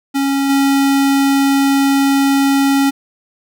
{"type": "tone with level steps", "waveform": "square", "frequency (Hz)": 275.7, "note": "C#4", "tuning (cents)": -9, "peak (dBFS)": [-14, -11], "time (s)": [0.14, 2.91], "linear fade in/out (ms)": 20, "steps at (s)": 0.49, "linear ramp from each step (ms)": 10, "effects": []}